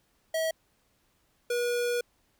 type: tone pair in turn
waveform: square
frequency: 644 / 482.5 Hz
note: E5 / B4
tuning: -41 / -40 cents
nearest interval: perfect fourth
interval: 499 cents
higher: first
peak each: -27 dBFS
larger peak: neither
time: 0.34-0.51 / 1.5-2.01 s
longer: second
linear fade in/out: 5 ms
effects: pink hiss -70 dBFS RMS until 2.39 s